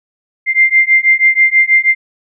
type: beating tone pair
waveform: sine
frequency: 2093 / 2099.2 Hz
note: C7 / C7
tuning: 0 / +5 cents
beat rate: 6.2 Hz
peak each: -10 dBFS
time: 0.46-1.95 s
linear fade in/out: 50 ms
effects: none